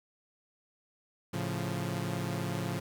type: chord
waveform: sawtooth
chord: A augmented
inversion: none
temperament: equal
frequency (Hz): 110 / 138.59 / 174.61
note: A2 / C#3 / E#3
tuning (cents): 0 / 0 / 0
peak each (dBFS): -33 / -33 / -32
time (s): 1.33-2.8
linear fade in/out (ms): 10
effects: 10-bit